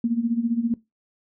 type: tone with tremolo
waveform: sine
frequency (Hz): 233.1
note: A#3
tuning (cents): 0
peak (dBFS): -17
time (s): 0.04-0.74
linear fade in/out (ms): 2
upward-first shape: sine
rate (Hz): 15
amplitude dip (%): 75
effects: noise-tail reverb RT60 0.2 s tail -20 dB re dry